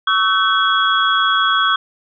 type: tone cluster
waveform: sine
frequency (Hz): 1124 / 1306 / 1524 / 3330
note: C#6 / E6 / G6 / G#7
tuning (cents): +24 / -17 / -49 / +4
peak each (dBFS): -18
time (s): 0.07-1.76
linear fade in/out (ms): 5
effects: none

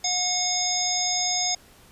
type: harmonic tone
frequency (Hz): 725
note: F#5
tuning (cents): -35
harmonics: 1 / 3 / 5 / 7 / 9 / 10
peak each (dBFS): -30 / -34 / -32 / -26 / -27 / -38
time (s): 0.04-1.55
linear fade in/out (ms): 5
effects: pink hiss -53 dBFS RMS until 1.91 s + resampled to 32000 Hz

